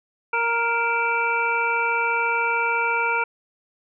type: harmonic tone with a mistuned harmonic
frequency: 466.2 Hz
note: A#4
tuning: in tune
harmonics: 1 / 2 / 3 / 5 / 6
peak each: -29 / -24 / -24 / -25 / -34 dBFS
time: 0.33-3.24 s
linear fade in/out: 5 ms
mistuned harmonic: 6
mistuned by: -76 cents
effects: none